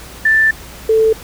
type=tone pair in turn; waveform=sine; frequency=1768 / 442 Hz; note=A6 / A4; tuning=+8 / +8 cents; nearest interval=2 octaves; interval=2400 cents; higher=first; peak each=-8 dBFS; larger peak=neither; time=0.25-0.51 / 0.89-1.13 s; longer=first; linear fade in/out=5 ms; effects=added 60 Hz sine -38 dBFS peak until 1.23 s + pink hiss -35 dBFS RMS until 1.23 s